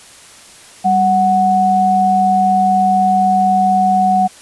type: tone pair together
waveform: sine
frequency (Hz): 195.86 / 740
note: G3 / F#5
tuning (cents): -1 / 0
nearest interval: octave + major seventh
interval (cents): 2301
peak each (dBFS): -17 / -10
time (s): 0.84-4.28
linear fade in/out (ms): 20
effects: white hiss -40 dBFS RMS until 4.41 s + resampled to 24000 Hz